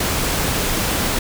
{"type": "noise", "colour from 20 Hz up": "pink", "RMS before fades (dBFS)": -20, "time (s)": [0, 1.19], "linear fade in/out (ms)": 5, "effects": []}